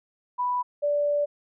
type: tone pair in turn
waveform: sine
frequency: 987.8 / 582.9 Hz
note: B5 / D5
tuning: 0 / -13 cents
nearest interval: major sixth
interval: 913 cents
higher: first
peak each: -23 / -21 dBFS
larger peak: second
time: 0.38-0.63 / 0.82-1.26 s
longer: second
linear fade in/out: 20 ms
effects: none